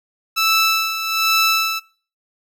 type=tone with tremolo; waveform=15% pulse; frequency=1318.5 Hz; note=E6; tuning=in tune; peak=-7 dBFS; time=0.36-1.8 s; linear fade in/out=20 ms; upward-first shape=sine; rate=1.2 Hz; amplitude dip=65%; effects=noise-tail reverb RT60 0.4 s tail -21 dB re dry